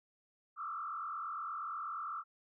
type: tone with frequency modulation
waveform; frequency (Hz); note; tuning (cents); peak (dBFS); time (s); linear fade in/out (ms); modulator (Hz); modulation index
sine; 1255; D#6; +15; -38; 0.56-2.24; 50; 44.2; 2.4
effects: none